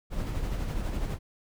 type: noise with tremolo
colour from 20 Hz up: brown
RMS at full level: -29 dBFS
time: 0.1-1.19 s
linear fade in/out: 50 ms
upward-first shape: sine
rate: 12 Hz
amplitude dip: 40%
effects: none